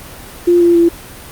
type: tone with pitch steps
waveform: sine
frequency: 349.2 / 344.2 / 339.3 Hz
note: F4 / F4 / F4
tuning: 0 / -25 / -50 cents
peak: -6 dBFS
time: 0.47-0.89 s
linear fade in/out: 10 ms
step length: 140 ms
effects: pink hiss -33 dBFS RMS until 1.31 s + Opus 32 kbps